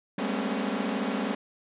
sawtooth tone cluster, 194.6 / 208.9 / 226.6 / 252.2 / 276.1 Hz, G3 / G#3 / A#3 / B3 / C#4, -12 / +10 / -49 / +36 / -7 cents, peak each -30 dBFS, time 0.18-1.35 s, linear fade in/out 5 ms, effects resampled to 8000 Hz + 10-bit

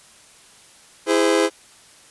40% pulse chord, E augmented, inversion none, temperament just, 329.6 / 412 / 515 Hz, E4 / G#4 / B#4, 0 / -14 / -28 cents, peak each -19 dBFS, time 1.06-1.5 s, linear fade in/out 50 ms, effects white hiss -49 dBFS RMS until 2.1 s + resampled to 24000 Hz

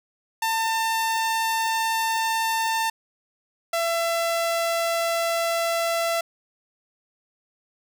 sawtooth tone pair in turn, 898 / 671.5 Hz, A5 / E5, +35 / +32 cents, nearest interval perfect fourth, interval 503 cents, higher first, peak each -18 dBFS, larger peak neither, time 0.42-2.9 / 3.73-6.21 s, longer neither, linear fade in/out 5 ms, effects none

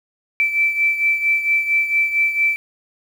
sine beating tone pair, 2326 / 2330.4 Hz, D7 / D7, -17 / -14 cents, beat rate 4.4 Hz, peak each -16 / -22 dBFS, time 0.4-2.56 s, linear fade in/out 0 ms, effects 7-bit

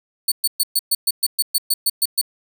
10% pulse tone bursts, 4447 Hz, C#8, 5 cents sharp, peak -8 dBFS, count 13, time 0.28-2.214 s, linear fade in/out 5 ms, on 38 ms, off 120 ms, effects none

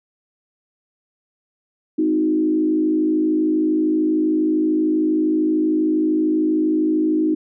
sine tone with frequency modulation, 311.7 Hz, D#4, 3 cents sharp, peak -15 dBFS, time 1.98-7.35 s, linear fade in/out 10 ms, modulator 52.9 Hz, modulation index 0.75, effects none

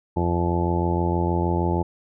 harmonic tone, 86.4 Hz, F2, 18 cents flat, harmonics 1 / 2 / 3 / 4 / 5 / 6 / 7 / 8 / 9 / 10, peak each -24 / -26 / -33 / -26 / -33 / -34 / -35 / -38 / -36 / -28 dBFS, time 0.16-1.83 s, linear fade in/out 10 ms, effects none

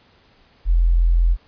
sine tone, 42.55 Hz, F1, 44 cents flat, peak -12 dBFS, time 0.65-1.37 s, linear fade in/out 50 ms, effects pink hiss -55 dBFS RMS until 1.47 s + resampled to 11025 Hz

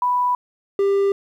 sine / triangle tone pair in turn, 987.8 / 396.7 Hz, B5 / G4, 0 / +21 cents, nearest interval octave + major third, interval 1579 cents, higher first, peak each -16 / -13 dBFS, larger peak second, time 0.02-0.35 / 0.79-1.12 s, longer neither, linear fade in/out 2 ms, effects 9-bit

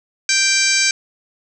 harmonic tone, 784 Hz, G5, in tune, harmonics 2 / 3 / 4 / 5 / 6 / 7 / 8 / 9 / 10, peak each -22 / -18 / -30 / -26 / -21 / -23 / -20 / -29 / -24 dBFS, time 0.29-0.91 s, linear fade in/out 2 ms, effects 8-bit

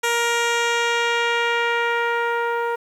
10% pulse tone with low-pass filter sweep, 470 Hz, A#4, 14 cents sharp, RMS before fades -21 dBFS, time 0.03-2.76 s, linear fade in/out 10 ms, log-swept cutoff 11000 to 1000 Hz, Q 0.91, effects 8-bit

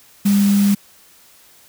sine tone in noise, 201.2 Hz, G3, 45 cents sharp, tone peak -11 dBFS, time 0.25-0.75 s, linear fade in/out 10 ms, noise white, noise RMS -28 dBFS, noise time 0.25-0.75 s, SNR +14 dB, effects white hiss -49 dBFS RMS until 1.68 s

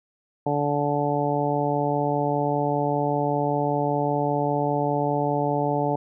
harmonic tone, 145.1 Hz, D3, 21 cents flat, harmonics 1 / 2 / 3 / 4 / 5 / 6, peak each -28 / -28 / -28 / -28 / -28 / -28 dBFS, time 0.46-5.96 s, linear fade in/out 5 ms, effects none

